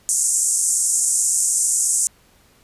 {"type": "band-pass noise", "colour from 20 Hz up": "white", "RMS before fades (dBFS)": -19, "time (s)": [0.09, 2.07], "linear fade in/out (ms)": 0, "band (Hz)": [6600, 9300], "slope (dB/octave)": 48, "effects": ["pink hiss -55 dBFS RMS until 2.63 s", "resampled to 32000 Hz"]}